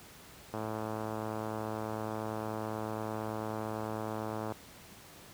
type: click train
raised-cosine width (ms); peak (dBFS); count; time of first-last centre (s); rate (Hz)
1; -23; 435; 0.54-4.522; 109
effects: pink hiss -53 dBFS RMS until 5.33 s + high-pass 60 Hz 12 dB/octave